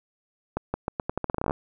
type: accelerating click train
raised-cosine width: 1 ms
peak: -12 dBFS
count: 16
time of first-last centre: 0.57-1.509 s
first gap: 170 ms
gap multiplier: 0.83
effects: none